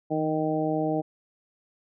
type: harmonic tone with a mistuned harmonic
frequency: 155.56 Hz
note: D#3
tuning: in tune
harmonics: 1 / 2 / 3 / 4 / 5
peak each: -32 / -27 / -31 / -30 / -32 dBFS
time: 0.1-1.02 s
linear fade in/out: 20 ms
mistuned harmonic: 1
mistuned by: +36 cents
effects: none